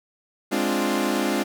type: chord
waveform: sawtooth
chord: D half-diminished seventh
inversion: second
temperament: equal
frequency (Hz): 207.7 / 261.6 / 293.7 / 349.2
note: Ab3 / C4 / D4 / F4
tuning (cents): 0 / 0 / 0 / 0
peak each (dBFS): -23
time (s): 0.51-1.44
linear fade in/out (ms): 20
effects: none